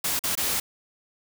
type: noise with dropouts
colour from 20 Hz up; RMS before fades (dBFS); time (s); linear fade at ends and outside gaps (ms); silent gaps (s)
white; -26; 0.04-0.6; 5; 0.193-0.237 / 0.353-0.374
effects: none